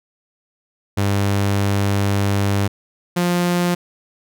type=tone pair in turn; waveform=sawtooth; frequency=100 / 175.98 Hz; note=G2 / F3; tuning=+35 / +13 cents; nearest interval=minor seventh; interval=978 cents; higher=second; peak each=-12 dBFS; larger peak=neither; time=0.97-2.68 / 3.16-3.75 s; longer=first; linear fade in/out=10 ms; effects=none